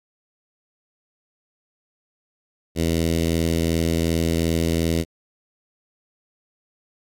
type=tone with notch filter; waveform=10% pulse; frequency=82.7 Hz; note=E2; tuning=6 cents sharp; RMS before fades=-21 dBFS; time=2.75-5.05 s; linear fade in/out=50 ms; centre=1200 Hz; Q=0.68; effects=AAC 64 kbps